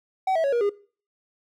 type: tone with pitch steps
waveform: triangle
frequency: 759 / 649.4 / 555.6 / 475.4 / 406.7 Hz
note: F#5 / E5 / C#5 / A#4 / G#4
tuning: +44 / -26 / +4 / +34 / -36 cents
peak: -18 dBFS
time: 0.27-0.695 s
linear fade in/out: 5 ms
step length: 85 ms
effects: noise-tail reverb RT60 0.4 s tail -20 dB re dry